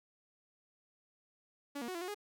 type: tone with pitch steps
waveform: sawtooth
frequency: 284.5 / 237.1 / 368.8 / 339.2 / 363.3 / 413.1 Hz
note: C#4 / A#3 / F#4 / E4 / F#4 / G#4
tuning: +45 / +30 / -6 / +50 / -32 / -9 cents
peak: -35 dBFS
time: 1.75-2.146 s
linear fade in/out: 10 ms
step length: 66 ms
effects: none